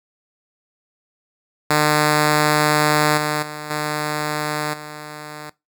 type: tone with level steps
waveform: 5% pulse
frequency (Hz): 150.8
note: D3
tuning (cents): +46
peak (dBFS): -3 / -8 / -18 / -10 / -21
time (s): 1.7-5.5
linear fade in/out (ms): 5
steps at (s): 3.17 / 3.42 / 3.7 / 4.73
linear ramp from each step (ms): 10
effects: noise-tail reverb RT60 0.2 s tail -20 dB re dry